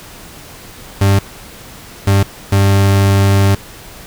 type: tone bursts at uneven times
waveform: 40% pulse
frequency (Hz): 98.6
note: G2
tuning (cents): +11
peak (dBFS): -7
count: 3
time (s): 1.01-1.19 / 2.07-2.23 / 2.52-3.55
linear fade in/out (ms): 5
effects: pink hiss -35 dBFS RMS until 4.06 s